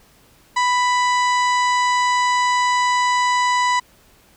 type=harmonic tone; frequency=990 Hz; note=B5; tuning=4 cents sharp; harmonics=1 / 2 / 3 / 4 / 5 / 6 / 7 / 8; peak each=-16 / -22 / -32 / -30 / -34 / -38 / -34 / -37 dBFS; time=0.56-3.8 s; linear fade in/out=10 ms; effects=pink hiss -53 dBFS RMS until 4.36 s